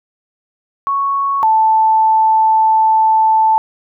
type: tone pair in turn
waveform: sine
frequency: 1108.7 / 880 Hz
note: C#6 / A5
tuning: 0 / 0 cents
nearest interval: major third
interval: 400 cents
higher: first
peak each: -13 / -8 dBFS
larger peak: second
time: 0.87-1.43 / 1.43-3.58 s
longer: second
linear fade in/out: 0 ms
effects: none